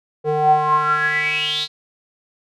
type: tone with band-pass filter sweep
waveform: square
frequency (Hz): 151.5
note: D#3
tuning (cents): -46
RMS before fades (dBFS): -18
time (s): 0.24-1.68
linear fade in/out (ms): 50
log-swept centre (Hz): 520 to 4100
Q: 10
effects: none